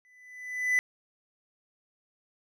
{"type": "tone with exponential growth", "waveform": "triangle", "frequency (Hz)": 1998, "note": "B6", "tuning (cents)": 20, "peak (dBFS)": -18, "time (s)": [0.05, 0.79], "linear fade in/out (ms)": 0, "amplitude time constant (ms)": 160, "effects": []}